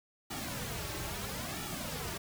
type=noise with flanger; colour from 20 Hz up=pink; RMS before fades=-39 dBFS; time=0.3-2.18 s; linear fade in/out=10 ms; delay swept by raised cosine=1.9 to 4.2 ms; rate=0.75 Hz; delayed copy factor=-0.95; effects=none